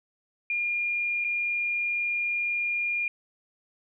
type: tone with dropouts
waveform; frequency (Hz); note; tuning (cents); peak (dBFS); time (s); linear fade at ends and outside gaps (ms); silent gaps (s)
sine; 2414; D7; +47; -25; 0.5-3.08; 2; 1.242-1.246
effects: none